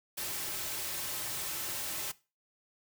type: noise with comb filter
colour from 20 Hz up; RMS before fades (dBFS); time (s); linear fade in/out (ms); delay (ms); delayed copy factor
white; -37; 0.17-2.12; 10; 4.2; -0.5
effects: noise-tail reverb RT60 0.3 s tail -19 dB re dry